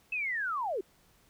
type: linear sweep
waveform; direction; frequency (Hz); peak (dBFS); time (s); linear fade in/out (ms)
sine; down; 2637 to 340.7; -30; 0.12-0.81; 5
effects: pink hiss -65 dBFS RMS until 1.29 s